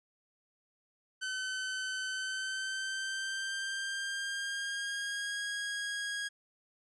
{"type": "tone with pitch glide", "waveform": "sawtooth", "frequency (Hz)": [1524, 1642.8], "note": ["G6", "G#6"], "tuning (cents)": [-49, -19], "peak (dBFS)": -31, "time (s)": [1.21, 6.29], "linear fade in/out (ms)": 20, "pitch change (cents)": 130, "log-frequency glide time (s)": [2.07, 5.44], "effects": ["resampled to 22050 Hz"]}